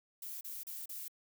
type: noise bursts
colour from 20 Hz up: violet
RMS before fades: -44 dBFS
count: 4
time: 0.22-1.082 s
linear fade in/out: 5 ms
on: 190 ms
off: 34 ms
effects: none